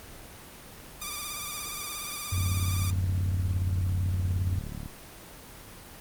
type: tone with vibrato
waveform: 5% pulse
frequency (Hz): 1186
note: D6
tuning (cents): +17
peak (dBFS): -22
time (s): 1.01-2.91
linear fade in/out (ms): 10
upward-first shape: sine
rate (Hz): 17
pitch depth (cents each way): 52
type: tone with pitch glide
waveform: sine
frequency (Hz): 92 to 91.21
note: F#2 to F#2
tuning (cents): -9 to -24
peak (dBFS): -25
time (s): 2.32-4.59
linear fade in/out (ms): 5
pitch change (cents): -15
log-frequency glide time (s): 3.01-3.59
type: click train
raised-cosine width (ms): 5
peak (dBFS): -24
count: 91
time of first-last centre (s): 2.38-4.859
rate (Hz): 36.3
effects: pink hiss -46 dBFS RMS until 6 s + Opus 24 kbps